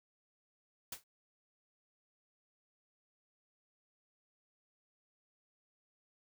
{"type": "noise with exponential decay", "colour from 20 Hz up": "white", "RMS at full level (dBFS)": -38, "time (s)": [0.92, 1.04], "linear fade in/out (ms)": 5, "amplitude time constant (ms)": 24, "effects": []}